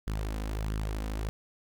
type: tone with flanger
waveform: sawtooth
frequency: 53 Hz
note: G#1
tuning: 36 cents sharp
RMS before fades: -33 dBFS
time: 0.07-1.29 s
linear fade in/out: 0 ms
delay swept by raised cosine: 0.61 to 4.01 ms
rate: 1.5 Hz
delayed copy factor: +0.55
effects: none